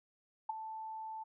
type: tone with ADSR envelope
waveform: sine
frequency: 880 Hz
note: A5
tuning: in tune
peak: -30 dBFS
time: 0.49-1.24 s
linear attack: 7 ms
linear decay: 14 ms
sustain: -11 dB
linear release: 15 ms
effects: none